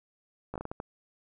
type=slowing click train; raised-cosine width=1 ms; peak=-22 dBFS; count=7; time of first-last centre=0.54-0.801 s; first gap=16 ms; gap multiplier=1.4; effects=none